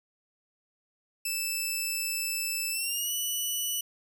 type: tone with pitch glide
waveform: 10% pulse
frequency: 2637 to 2960 Hz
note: E7 to F#7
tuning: 0 to 0 cents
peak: -21 dBFS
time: 1.25-3.81 s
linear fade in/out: 5 ms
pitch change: +200 cents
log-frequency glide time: 2.71-3.13 s
effects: none